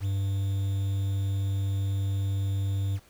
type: tone with quantisation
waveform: triangle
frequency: 98 Hz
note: G2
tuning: in tune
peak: -23 dBFS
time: 0-3 s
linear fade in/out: 50 ms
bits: 8
effects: pink hiss -59 dBFS RMS until 3.09 s